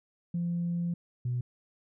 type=tone pair in turn; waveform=sine; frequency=172.2 / 123.07 Hz; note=F3 / B2; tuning=-24 / -6 cents; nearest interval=tritone; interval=582 cents; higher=first; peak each=-27 dBFS; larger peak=neither; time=0.34-0.94 / 1.25-1.41 s; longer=first; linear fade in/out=5 ms; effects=tanh soft clip ceiling -24 dBFS